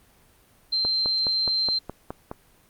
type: tone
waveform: sine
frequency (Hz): 4132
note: C8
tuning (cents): -22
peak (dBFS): -21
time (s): 0.72-1.79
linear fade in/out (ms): 10
type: click train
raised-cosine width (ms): 1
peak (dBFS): -17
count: 8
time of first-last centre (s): 0.85-2.314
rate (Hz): 4.78
effects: pink hiss -58 dBFS RMS until 2.69 s + Opus 32 kbps